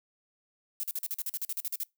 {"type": "noise bursts", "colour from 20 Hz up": "violet", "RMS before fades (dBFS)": -33, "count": 14, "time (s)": [0.8, 1.834], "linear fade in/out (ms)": 0, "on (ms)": 33, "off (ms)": 44, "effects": ["noise-tail reverb RT60 0.2 s tail -24 dB re dry"]}